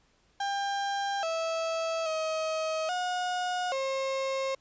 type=tone with pitch steps; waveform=35% pulse; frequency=798 / 654 / 634 / 724 / 536 Hz; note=G5 / E5 / D#5 / F#5 / C5; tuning=+31 / -14 / +32 / -38 / +42 cents; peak=-27 dBFS; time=0.4-4.55 s; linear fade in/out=5 ms; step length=830 ms; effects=pink hiss -67 dBFS RMS until 4.6 s + resampled to 16000 Hz